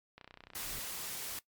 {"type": "click train", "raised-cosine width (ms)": 0.3, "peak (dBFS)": -34, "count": 18, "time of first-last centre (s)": [0.18, 0.728], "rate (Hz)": 31}
{"type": "noise with exponential growth", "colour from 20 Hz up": "brown", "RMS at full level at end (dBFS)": -44, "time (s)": [0.28, 0.79], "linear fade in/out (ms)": 0, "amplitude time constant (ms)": 110}
{"type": "noise", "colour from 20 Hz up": "white", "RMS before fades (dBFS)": -41, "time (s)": [0.55, 1.39], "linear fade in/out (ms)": 2}
{"effects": ["noise-tail reverb RT60 0.1 s tail -19 dB re dry", "MP3 96 kbps"]}